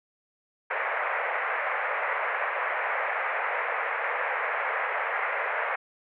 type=band-pass noise; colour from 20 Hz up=white; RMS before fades=-29 dBFS; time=0.7-5.76 s; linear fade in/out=10 ms; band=480 to 2200 Hz; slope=48 dB/octave; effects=none